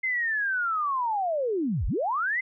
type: linear two-way sweep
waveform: sine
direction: down then up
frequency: 2093 to 30.87 to 2093 Hz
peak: -24 dBFS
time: 0.03-2.41 s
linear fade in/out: 10 ms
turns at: 1.87 s
effects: none

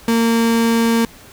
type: tone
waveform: 35% pulse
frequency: 229.6 Hz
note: A#3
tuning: 26 cents flat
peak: -11 dBFS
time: 0.08-1.05 s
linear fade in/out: 2 ms
effects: pink hiss -42 dBFS RMS until 1.32 s

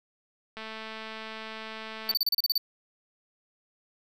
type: click train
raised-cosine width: 0.3 ms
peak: -24 dBFS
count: 346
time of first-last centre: 0.57-2.138 s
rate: 220 Hz
type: tone bursts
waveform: square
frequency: 4556 Hz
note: C#8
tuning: 47 cents sharp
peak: -23 dBFS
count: 9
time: 2.09-2.579 s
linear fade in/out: 2 ms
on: 25 ms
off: 33 ms
effects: none

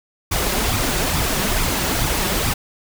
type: noise with flanger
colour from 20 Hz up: pink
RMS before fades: -20 dBFS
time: 0.31-2.54 s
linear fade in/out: 10 ms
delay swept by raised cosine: 0.83 to 5.53 ms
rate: 2.3 Hz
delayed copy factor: +0.55
effects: none

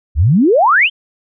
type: exponential sweep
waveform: sine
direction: up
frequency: 63.2 to 3242 Hz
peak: -7 dBFS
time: 0.15-0.9 s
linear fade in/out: 50 ms
effects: none

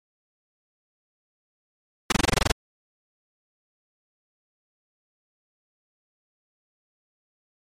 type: noise bursts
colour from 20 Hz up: pink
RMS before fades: -18 dBFS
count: 10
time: 2.1-2.518 s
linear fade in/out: 5 ms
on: 22 ms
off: 22 ms
effects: low-pass 8000 Hz 12 dB/octave + MP3 96 kbps

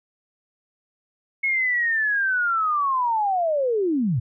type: linear sweep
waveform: sine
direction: down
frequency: 2189 to 103.83 Hz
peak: -19 dBFS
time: 1.43-4.2 s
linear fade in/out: 10 ms
effects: none

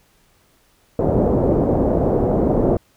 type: low-pass noise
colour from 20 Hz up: white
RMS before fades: -17 dBFS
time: 0.99-2.77 s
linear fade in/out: 2 ms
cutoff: 570 Hz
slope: 24 dB/octave
effects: pink hiss -58 dBFS RMS until 2.96 s

